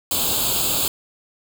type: noise with comb filter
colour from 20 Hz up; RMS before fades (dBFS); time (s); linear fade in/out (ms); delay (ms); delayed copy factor
white; -21; 0.11-0.88; 2; 0.26; +0.9
effects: none